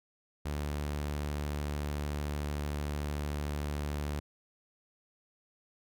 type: tone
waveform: sawtooth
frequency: 73.42 Hz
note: D2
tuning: in tune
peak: -29 dBFS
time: 0.45-4.2 s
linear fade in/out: 10 ms
effects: none